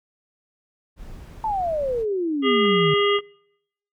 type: noise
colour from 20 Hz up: brown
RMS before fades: -39 dBFS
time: 0.96-2.06 s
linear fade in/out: 50 ms
type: exponential sweep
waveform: sine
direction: down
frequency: 903 to 146.83 Hz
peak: -21 dBFS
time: 1.44-2.94 s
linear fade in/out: 2 ms
type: harmonic tone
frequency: 406.7 Hz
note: G#4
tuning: 36 cents flat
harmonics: 1 / 3 / 5 / 7 / 8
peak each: -19 / -24 / -26 / -27 / -28 dBFS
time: 2.42-3.21 s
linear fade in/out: 50 ms
type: clicks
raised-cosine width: 0.5 ms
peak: -25 dBFS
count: 2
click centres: 2.654 / 3.188 s
effects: noise-tail reverb RT60 0.8 s tail -25 dB re dry